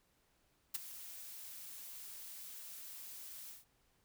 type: noise with ADSR envelope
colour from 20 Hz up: blue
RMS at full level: -35 dBFS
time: 0.74-3.65 s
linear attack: 12 ms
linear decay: 15 ms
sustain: -15 dB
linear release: 160 ms
effects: pink hiss -75 dBFS RMS until 4.04 s